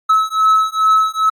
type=beating tone pair; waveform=triangle; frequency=1294 / 1296.4 Hz; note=E6 / E6; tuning=-32 / -29 cents; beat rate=2.4 Hz; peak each=-12 dBFS; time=0.09-1.3 s; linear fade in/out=10 ms; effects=AAC 64 kbps